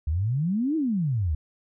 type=exponential two-way sweep; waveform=sine; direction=up then down; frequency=71 to 329.6 to 71 Hz; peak=-22 dBFS; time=0.07-1.35 s; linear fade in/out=5 ms; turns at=0.76 s; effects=none